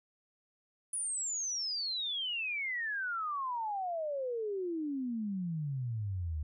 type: exponential sweep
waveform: sine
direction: down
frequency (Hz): 9956 to 73.42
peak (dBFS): -33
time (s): 0.93-6.43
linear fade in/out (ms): 5
effects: none